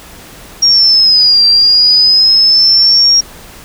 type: linear two-way sweep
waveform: sine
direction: down then up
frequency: 5610 to 4699 to 5610 Hz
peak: -4 dBFS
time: 0.62-3.21 s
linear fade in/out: 10 ms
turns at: 1.45 s
effects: pink hiss -34 dBFS RMS until 3.64 s